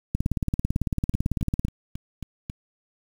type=two click trains; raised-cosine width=5 ms; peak=-11 / -21 dBFS; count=28 / 6; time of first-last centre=0.15-1.65 / 1.14-2.499 s; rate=18 / 3.68 Hz; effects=7-bit